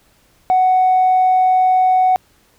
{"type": "tone with tanh clipping", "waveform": "triangle", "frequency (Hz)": 743, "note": "F#5", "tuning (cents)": 7, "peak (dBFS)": -10, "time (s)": [0.5, 2.16], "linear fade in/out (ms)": 0, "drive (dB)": 5, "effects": ["pink hiss -55 dBFS RMS until 2.58 s"]}